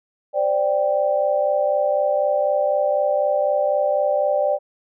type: chord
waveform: sine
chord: C suspended second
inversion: none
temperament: equal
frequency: 523.3 / 587.3 / 784 Hz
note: C5 / D5 / G5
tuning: 0 / 0 / 0 cents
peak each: -24 / -18 / -24 dBFS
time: 0.33-4.59 s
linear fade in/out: 50 ms
effects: none